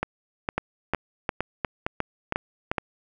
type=two click trains; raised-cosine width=0.5 ms; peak=-9 / -10 dBFS; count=7 / 7; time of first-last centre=0.58-2.715 / 0.03-2.782 s; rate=2.81 / 2.18 Hz; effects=none